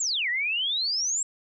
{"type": "exponential two-way sweep", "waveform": "sine", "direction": "down then up", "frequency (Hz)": [7710, 1864.7, 7710], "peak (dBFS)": -24, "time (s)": [0, 1.23], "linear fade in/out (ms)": 5, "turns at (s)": 0.29, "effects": []}